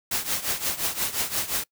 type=noise with tremolo; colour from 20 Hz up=white; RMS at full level=-24 dBFS; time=0.11-1.64 s; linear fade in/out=5 ms; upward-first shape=triangle; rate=5.7 Hz; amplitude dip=85%; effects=noise-tail reverb RT60 0.1 s tail -23 dB re dry